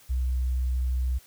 sine tone, 63.3 Hz, B1, 43 cents sharp, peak -22 dBFS, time 0.09-1.19 s, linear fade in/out 20 ms, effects tanh soft clip ceiling -20 dBFS + white hiss -55 dBFS RMS until 1.26 s

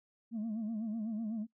sine tone with vibrato, 220 Hz, A3, in tune, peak -32 dBFS, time 0.31-1.47 s, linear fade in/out 50 ms, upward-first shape sine, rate 8 Hz, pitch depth 95 cents each way, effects noise-tail reverb RT60 0.1 s tail -22 dB re dry + tanh soft clip ceiling -33 dBFS

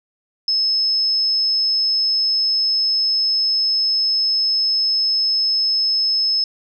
sine tone, 5200 Hz, E8, 24 cents flat, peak -15 dBFS, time 0.48-6.44 s, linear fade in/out 2 ms, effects none

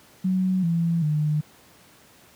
sine tone with pitch steps, 186.3 / 167.9 / 151.32 Hz, F#3 / E3 / D#3, +12 / +32 / -48 cents, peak -19 dBFS, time 0.24-1.41 s, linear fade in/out 10 ms, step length 390 ms, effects pink hiss -53 dBFS RMS until 2.35 s + high-pass 100 Hz 12 dB/octave

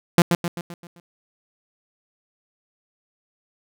sawtooth tone with echo, 172.4 Hz, F3, 22 cents flat, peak -6 dBFS, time 0.18-0.22 s, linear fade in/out 2 ms, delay 130 ms, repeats 6, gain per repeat -6 dB, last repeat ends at 1 s, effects none

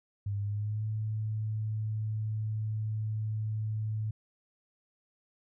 sine tone with pitch glide, 101.1 to 108.36 Hz, G#2 to A2, -46 to -26 cents, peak -30 dBFS, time 0.26-4.11 s, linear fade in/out 5 ms, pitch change +120 cents, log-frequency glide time 0.39-0.85 s, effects none

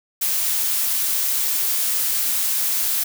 blue noise, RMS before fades -21 dBFS, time 0.21-3.04 s, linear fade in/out 10 ms, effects none

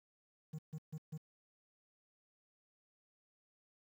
triangle tone bursts, 155.56 Hz, D#3, in tune, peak -39 dBFS, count 4, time 0.53-1.178 s, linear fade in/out 10 ms, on 57 ms, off 140 ms, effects 11-bit

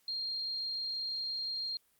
sine tone, 4211 Hz, C8, 10 cents sharp, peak -34 dBFS, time 0.08-1.77 s, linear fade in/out 2 ms, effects white hiss -71 dBFS RMS until 1.99 s + Opus 48 kbps

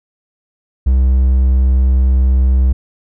triangle tone, 64.6 Hz, C2, 21 cents flat, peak -6 dBFS, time 0.86-2.73 s, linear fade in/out 10 ms, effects none

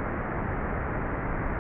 pink low-pass noise, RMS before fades -30 dBFS, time 0-1.59 s, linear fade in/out 0 ms, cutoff 2000 Hz, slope 48 dB/octave, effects none

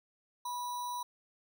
sine tone with sample-and-hold, 979 Hz, B5, 15 cents flat, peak -35 dBFS, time 0.45-1.03 s, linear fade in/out 5 ms, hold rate 4900 Hz, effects none

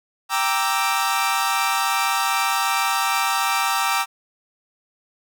sawtooth chord, E half-diminished seventh, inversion first, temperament equal, 784 / 932.3 / 1174.7 / 1318.5 Hz, G5 / Bb5 / D6 / E6, 0 / 0 / 0 / 0 cents, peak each -21 dBFS, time 0.29-4.06 s, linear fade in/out 50 ms, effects none

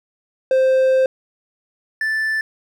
triangle tone pair in turn, 523.3 / 1760.2 Hz, C5 / A6, 0 / 0 cents, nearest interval octave + major sixth, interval 2100 cents, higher second, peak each -10 / -16 dBFS, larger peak first, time 0.51-1.06 / 2.01-2.41 s, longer first, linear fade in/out 2 ms, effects none

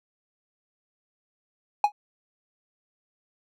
triangle tone with exponential decay, 830.6 Hz, G#5, in tune, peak -10 dBFS, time 1.84-1.92 s, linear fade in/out 2 ms, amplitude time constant 16 ms, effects none

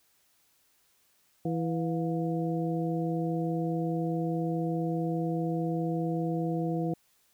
harmonic tone with a mistuned harmonic, 164.81 Hz, E3, in tune, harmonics 1 / 2 / 3 / 4, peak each -30 / -32 / -36 / -38 dBFS, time 1.45-6.94 s, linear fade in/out 5 ms, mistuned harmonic 4, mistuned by +120 cents, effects white hiss -68 dBFS RMS until 7.33 s

